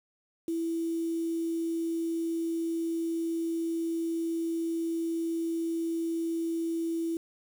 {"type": "tone with quantisation", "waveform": "sine", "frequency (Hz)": 331, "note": "E4", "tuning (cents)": 7, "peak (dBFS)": -28, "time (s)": [0.48, 7.17], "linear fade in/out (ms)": 2, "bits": 8, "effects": []}